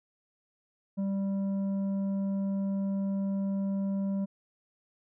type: tone with tanh clipping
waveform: sine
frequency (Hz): 196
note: G3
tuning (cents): 0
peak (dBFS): -29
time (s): 0.97-4.26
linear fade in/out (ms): 20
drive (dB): 7
effects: none